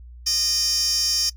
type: tone with high-pass filter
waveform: 15% pulse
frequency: 613 Hz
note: D#5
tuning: 26 cents flat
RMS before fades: -22 dBFS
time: 0.26-1.3 s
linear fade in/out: 10 ms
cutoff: 5200 Hz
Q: 7.7
effects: noise-tail reverb RT60 0.1 s tail -19 dB re dry + added 60 Hz sine -39 dBFS peak until 1.36 s